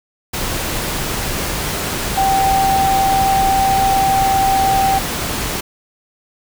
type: tone in noise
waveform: sine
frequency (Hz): 777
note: G5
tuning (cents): -16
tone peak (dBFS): -12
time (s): 2.17-4.99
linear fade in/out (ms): 10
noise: pink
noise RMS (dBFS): -21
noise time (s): 0.33-5.61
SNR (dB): +6
effects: none